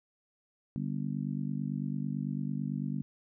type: harmonic tone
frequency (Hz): 49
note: G1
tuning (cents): 0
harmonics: 3 / 4 / 5 / 6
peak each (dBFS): -35 / -36 / -37 / -46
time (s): 0.76-3.02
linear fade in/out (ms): 0
effects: none